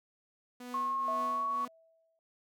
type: tone with tremolo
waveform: sawtooth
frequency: 246.9 Hz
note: B3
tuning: in tune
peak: -37 dBFS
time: 0.6-1.68 s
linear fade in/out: 5 ms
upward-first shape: triangle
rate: 2 Hz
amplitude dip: 80%
type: tone with pitch glide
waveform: sine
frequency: 1081 to 1117.2 Hz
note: C#6 to C#6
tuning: -44 to +13 cents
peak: -30 dBFS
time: 0.74-1.65 s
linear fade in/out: 2 ms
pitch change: +57 cents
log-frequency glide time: 1.04-1.43 s
type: tone with exponential decay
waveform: sine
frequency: 653 Hz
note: E5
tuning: 17 cents flat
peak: -35 dBFS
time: 1.08-2.19 s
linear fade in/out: 1 ms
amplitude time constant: 240 ms
effects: none